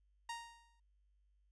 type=tone with exponential decay; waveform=sawtooth; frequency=932.3 Hz; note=A#5; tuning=in tune; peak=-36 dBFS; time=0.29-0.8 s; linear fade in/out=5 ms; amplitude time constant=110 ms; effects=added 50 Hz sine -70 dBFS peak until 1.51 s + resampled to 22050 Hz